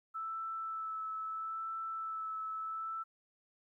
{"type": "tone with vibrato", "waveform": "sine", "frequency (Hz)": 1315, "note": "E6", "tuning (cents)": -5, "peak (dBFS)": -37, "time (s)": [0.14, 3.04], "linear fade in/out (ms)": 20, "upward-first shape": "sine", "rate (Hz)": 0.76, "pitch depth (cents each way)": 15, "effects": ["13-bit"]}